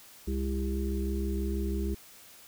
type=harmonic tone with a mistuned harmonic; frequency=66.2 Hz; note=C2; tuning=21 cents sharp; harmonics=1 / 3 / 5 / 6; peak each=-30 / -35 / -37 / -38 dBFS; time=0.27-1.95 s; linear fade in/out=10 ms; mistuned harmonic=3; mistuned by=+24 cents; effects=white hiss -53 dBFS RMS until 2.47 s